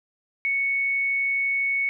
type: tone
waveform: sine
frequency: 2217 Hz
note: C#7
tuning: in tune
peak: -21 dBFS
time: 0.45-1.89 s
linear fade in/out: 0 ms
effects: none